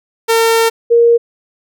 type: tone pair in turn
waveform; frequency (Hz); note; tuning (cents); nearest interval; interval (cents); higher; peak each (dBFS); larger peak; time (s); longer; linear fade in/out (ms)
sawtooth / sine; 454.9 / 468.8; A#4 / A#4; -42 / +10; minor second; 52; second; -5; neither; 0.28-0.7 / 0.9-1.18; first; 20
effects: none